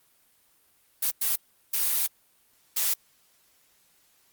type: noise bursts at uneven times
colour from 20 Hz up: blue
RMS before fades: -25 dBFS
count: 4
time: 1.02-1.11 / 1.21-1.36 / 1.73-2.07 / 2.76-2.94 s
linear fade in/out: 10 ms
effects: white hiss -64 dBFS RMS until 4.32 s + Opus 32 kbps